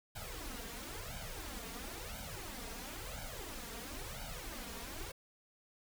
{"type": "noise with flanger", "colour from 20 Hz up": "pink", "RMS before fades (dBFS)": -45, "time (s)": [0.15, 5.12], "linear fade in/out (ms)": 10, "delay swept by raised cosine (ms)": [1.3, 4.4], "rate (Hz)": 0.98, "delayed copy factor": 1, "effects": []}